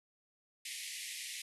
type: band-pass noise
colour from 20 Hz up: pink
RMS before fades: -44 dBFS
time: 0.65-1.42 s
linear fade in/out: 5 ms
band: 1900 to 12000 Hz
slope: 96 dB/octave
effects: none